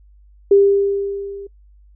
sine tone with level ramp, 398.5 Hz, G4, 28 cents sharp, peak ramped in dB -6 to -30 dBFS, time 0.51-1.47 s, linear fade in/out 5 ms, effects noise-tail reverb RT60 0.1 s tail -23 dB re dry + added 50 Hz sine -45 dBFS peak until 1.95 s

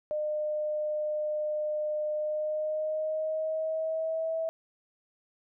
sine tone with pitch glide, 606 to 649.5 Hz, D#5 to E5, -46 to -26 cents, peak -28 dBFS, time 0.11-4.49 s, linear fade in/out 0 ms, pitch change +120 cents, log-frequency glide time 2.14-4.38 s, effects none

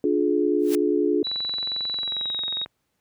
sine chord, D diminished, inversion none, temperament just, 293.7 / 352.4 / 422.9 Hz, D4 / F4 / Ab4, 0 / +16 / +31 cents, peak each -23 dBFS, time 0.04-1.23 s, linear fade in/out 2 ms
white noise with exponential growth, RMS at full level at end -29 dBFS, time 0.59-0.75 s, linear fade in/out 0 ms, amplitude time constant 34 ms
sine tone with pitch glide, 3942 to 3773 Hz, B7 to A#7, -4 to +20 cents, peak -25 dBFS, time 1.24-2.65 s, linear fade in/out 10 ms, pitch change -76 cents, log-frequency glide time 1.93-2.44 s
click train, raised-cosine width 0.5 ms, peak -24 dBFS, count 32, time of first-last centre 1.27-2.66 s, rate 22.3 Hz
effects pink hiss -74 dBFS RMS until 3 s + high-pass 60 Hz 12 dB/octave

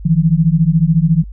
sine beating tone pair, 155.9 / 169.9 Hz, D#3 / F3, +4 / -47 cents, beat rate 14 Hz, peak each -12 dBFS, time 0.05-1.24 s, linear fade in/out 10 ms, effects added 50 Hz sine -27 dBFS peak until 1.32 s

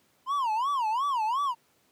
triangle tone with vibrato, 994 Hz, B5, 11 cents sharp, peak -23 dBFS, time 0.26-1.55 s, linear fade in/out 50 ms, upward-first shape sine, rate 2.8 Hz, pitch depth 260 cents each way, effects pink hiss -66 dBFS RMS until 1.91 s + high-pass 150 Hz 12 dB/octave

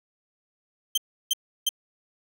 sawtooth tone bursts, 3136 Hz, G7, in tune, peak -17 dBFS, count 3, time 0.95-1.691 s, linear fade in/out 5 ms, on 27 ms, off 330 ms, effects none

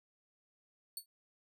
10% pulse tone with exponential decay, 4435 Hz, C#8, in tune, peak -29 dBFS, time 0.97-1.06 s, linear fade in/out 2 ms, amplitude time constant 18 ms, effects none

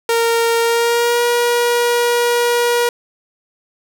sawtooth tone with pitch glide, 462.5 to 478.8 Hz, A#4 to A#4, -14 to +46 cents, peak -9 dBFS, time 0.09-2.89 s, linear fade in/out 2 ms, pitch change +60 cents, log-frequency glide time 0.6-1.23 s, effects none

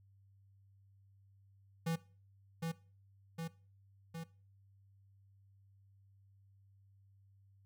square tone with echo, 164.81 Hz, E3, in tune, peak -34 dBFS, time 1.86-1.96 s, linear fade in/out 10 ms, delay 760 ms, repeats 3, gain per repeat -3 dB, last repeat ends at 4.24 s, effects noise-tail reverb RT60 0.4 s tail -20 dB re dry + added 98 Hz sine -63 dBFS peak until 7.65 s

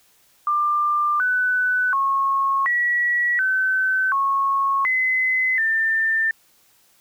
sine tone with pitch steps, 1191 / 1497 / 1092 / 1930 / 1528 / 1097 / 2035 / 1791 Hz, D6 / F#6 / C#6 / B6 / G6 / C#6 / C7 / A6, +24 / +20 / -26 / -40 / -45 / -18 / -49 / +30 cents, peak -17 dBFS, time 0.47-6.31 s, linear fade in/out 2 ms, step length 730 ms, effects white hiss -58 dBFS RMS until 7 s

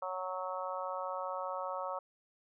harmonic tone, 185 Hz, F#3, in tune, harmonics 3 / 4 / 5 / 6 / 7, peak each -40 / -44 / -42 / -42 / -43 dBFS, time 0.02-1.99 s, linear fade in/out 5 ms, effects none

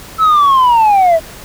sine linear sweep, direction down, 1318 to 630 Hz, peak -3 dBFS, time 0.18-1.2 s, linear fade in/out 50 ms, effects tanh soft clip ceiling -5 dBFS + pink hiss -33 dBFS RMS until 1.44 s

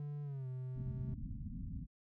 triangle tone with pitch glide, 146 to 128.58 Hz, D3 to C3, -10 to -30 cents, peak -38 dBFS, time 0-1.14 s, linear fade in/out 2 ms, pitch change -220 cents, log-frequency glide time 0.23-0.47 s
pink low-pass noise, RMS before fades -44 dBFS, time 0.74-1.87 s, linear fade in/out 50 ms, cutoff 270 Hz, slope 96 dB/octave
effects none

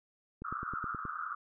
click train, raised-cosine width 3 ms, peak -29 dBFS, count 7, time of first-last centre 0.42-1.053 s, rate 9.48 Hz
pink band-pass noise, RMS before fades -39 dBFS, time 0.44-1.35 s, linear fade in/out 10 ms, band 1200 to 1400 Hz, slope 96 dB/octave
effects none

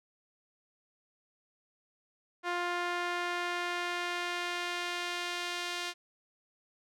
sawtooth tone with band-pass filter sweep, 351.5 Hz, F4, 11 cents sharp, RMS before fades -35 dBFS, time 2.43-5.94 s, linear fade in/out 50 ms, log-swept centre 1400 to 3500 Hz, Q 0.91, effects none

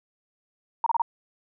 sine tone bursts, 930 Hz, A#5, 4 cents flat, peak -19 dBFS, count 4, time 0.84-1.019 s, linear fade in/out 2 ms, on 23 ms, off 29 ms, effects none

